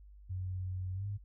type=tone with pitch glide; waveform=sine; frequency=92.5 to 101.46 Hz; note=F#2 to G#2; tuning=0 to -40 cents; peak=-35 dBFS; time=0.29-1.18 s; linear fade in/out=20 ms; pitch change=+160 cents; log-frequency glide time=0.93-1.06 s; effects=added 50 Hz sine -52 dBFS peak until 1.24 s